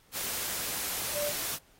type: tone in noise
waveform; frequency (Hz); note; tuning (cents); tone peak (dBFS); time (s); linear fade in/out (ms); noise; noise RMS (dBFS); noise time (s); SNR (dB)
sine; 587.3; D5; 0; -31; 1.13-1.33; 50; white; -34; 0.12-1.59; 0
effects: pink hiss -63 dBFS RMS until 1.79 s + AAC 48 kbps